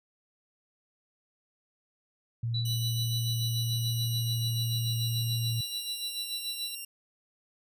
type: tone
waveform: sine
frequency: 116.54 Hz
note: A#2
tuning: in tune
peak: -28 dBFS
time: 2.43-5.61 s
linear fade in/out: 5 ms
type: tone with tremolo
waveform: sine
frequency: 3951 Hz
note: B7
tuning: in tune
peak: -31 dBFS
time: 2.54-6.75 s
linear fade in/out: 5 ms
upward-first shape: sine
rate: 6.9 Hz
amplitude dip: 70%
type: tone with pitch glide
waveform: 5% pulse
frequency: 2959 to 2777 Hz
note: F#7 to F7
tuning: -1 to -10 cents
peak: -30 dBFS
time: 2.65-6.85 s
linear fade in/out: 5 ms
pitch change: -109 cents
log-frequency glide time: 3.19-6.34 s
effects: none